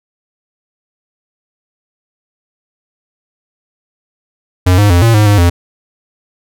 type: tone with pitch steps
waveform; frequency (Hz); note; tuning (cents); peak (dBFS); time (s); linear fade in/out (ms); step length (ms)
square; 91 / 103.1 / 87.4 / 115 / 105.8 / 102.8 / 86.6; F#2 / G#2 / F2 / A#2 / G#2 / G#2 / F2; -28 / -12 / +2 / -23 / +33 / -17 / -14; -6; 4.66-5.5; 10; 120
effects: none

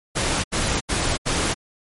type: noise bursts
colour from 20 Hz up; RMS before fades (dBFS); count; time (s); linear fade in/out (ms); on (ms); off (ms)
pink; -22; 4; 0.15-1.544; 20; 290; 78
effects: MP3 48 kbps

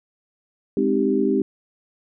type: chord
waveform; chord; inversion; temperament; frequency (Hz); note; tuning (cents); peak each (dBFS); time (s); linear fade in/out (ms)
sine; Ab major seventh; none; equal; 207.7 / 261.6 / 311.1 / 392; Ab3 / C4 / Eb4 / G4; 0 / 0 / 0 / 0; -24 / -22 / -24 / -21; 0.77-1.42; 2
effects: none

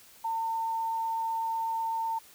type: tone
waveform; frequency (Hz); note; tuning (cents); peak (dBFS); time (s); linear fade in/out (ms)
sine; 904; A5; +47; -28; 0.24-2.19; 10
effects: white hiss -55 dBFS RMS until 2.34 s

